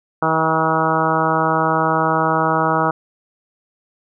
harmonic tone, 160 Hz, D#3, 49 cents sharp, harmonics 1 / 2 / 3 / 4 / 5 / 6 / 7 / 8 / 9, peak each -24 / -24 / -24 / -23 / -22 / -22 / -24 / -21 / -26 dBFS, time 0.22-2.91 s, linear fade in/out 5 ms, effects none

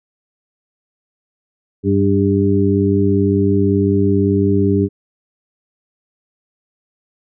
harmonic tone with a mistuned harmonic, 98 Hz, G2, in tune, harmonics 1 / 2 / 3 / 4, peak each -17 / -17 / -17 / -17 dBFS, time 1.83-4.89 s, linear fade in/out 50 ms, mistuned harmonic 4, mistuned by +32 cents, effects none

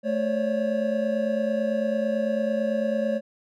triangle tone cluster, 219.6 / 543 / 572 Hz, A3 / C#5 / D5, -3 / -36 / -46 cents, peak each -25 dBFS, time 0.03-3.21 s, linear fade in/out 50 ms, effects none

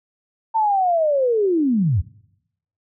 sine linear sweep, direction down, 906 to 73.8 Hz, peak -15 dBFS, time 0.54-2.02 s, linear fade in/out 20 ms, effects noise-tail reverb RT60 0.8 s tail -22 dB re dry

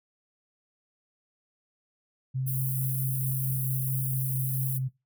sine tone with tremolo, 131.1 Hz, C3, 4 cents sharp, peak -26 dBFS, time 2.34-4.89 s, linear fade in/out 20 ms, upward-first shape triangle, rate 4.5 Hz, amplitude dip 25%
white high-pass noise, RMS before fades -34 dBFS, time 2.46-4.79 s, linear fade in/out 20 ms, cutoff 10000 Hz, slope 48 dB/octave
effects noise-tail reverb RT60 0.2 s tail -18 dB re dry

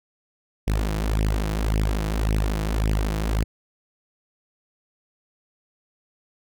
sawtooth tone with flanger, 52.8 Hz, G#1, 29 cents sharp, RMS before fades -23 dBFS, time 0.67-3.44 s, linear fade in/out 10 ms, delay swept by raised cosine 0.35 to 6.15 ms, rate 1.8 Hz, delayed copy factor +0.85, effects none

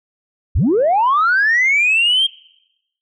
sine linear sweep, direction up, 41.97 to 3229 Hz, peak -10 dBFS, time 0.55-2.27 s, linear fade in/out 10 ms, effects noise-tail reverb RT60 0.9 s tail -24 dB re dry + tanh soft clip ceiling -8 dBFS

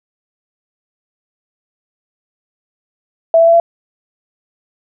sine tone with pitch steps, 659.3 / 665 / 670.8 / 676.7 Hz, E5 / E5 / E5 / E5, 0 / +15 / +30 / +45 cents, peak -5 dBFS, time 3.34-3.6 s, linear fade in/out 2 ms, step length 65 ms, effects none

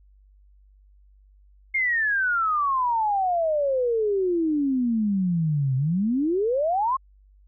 sine exponential two-way sweep, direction down then up, 2154 to 127.9 to 1100 Hz, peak -20 dBFS, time 1.74-6.97 s, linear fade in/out 10 ms, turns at 5.76 s, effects added 49 Hz sine -52 dBFS peak until 7.47 s

